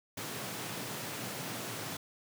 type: high-pass noise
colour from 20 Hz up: pink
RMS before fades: -40 dBFS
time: 0.17-1.97 s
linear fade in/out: 5 ms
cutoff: 100 Hz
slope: 96 dB/octave
effects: none